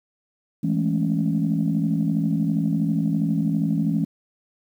sine chord, A major seventh, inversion second, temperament equal, 164.81 / 207.7 / 220 / 277.2 Hz, E3 / G#3 / A3 / C#4, 0 / 0 / 0 / 0 cents, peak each -22 / -25 / -26 / -25 dBFS, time 0.63-4.05 s, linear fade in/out 10 ms, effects tanh soft clip ceiling -11 dBFS + 9-bit

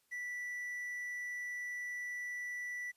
triangle tone with quantisation, 1965 Hz, B6, 9 cents flat, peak -37 dBFS, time 0.11-2.92 s, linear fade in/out 20 ms, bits 11, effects white hiss -75 dBFS RMS until 2.96 s + resampled to 32000 Hz

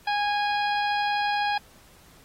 harmonic tone, 824 Hz, G#5, 14 cents flat, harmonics 1 / 2 / 3 / 4 / 5 / 6, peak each -24 / -30 / -34 / -36 / -38 / -40 dBFS, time 0.07-1.58 s, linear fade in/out 5 ms, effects pink hiss -55 dBFS RMS until 2.24 s + AAC 48 kbps

